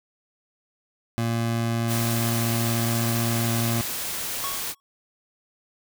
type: tone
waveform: 25% pulse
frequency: 115.7 Hz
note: A#2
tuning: 13 cents flat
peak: -19 dBFS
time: 1.18-3.81 s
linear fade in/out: 0 ms
type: noise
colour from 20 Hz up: white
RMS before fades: -30 dBFS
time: 1.87-4.75 s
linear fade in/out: 50 ms
type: tone with exponential decay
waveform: square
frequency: 1108.7 Hz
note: C#6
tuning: in tune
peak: -28 dBFS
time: 4.44-4.8 s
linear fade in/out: 0 ms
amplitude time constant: 77 ms
effects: none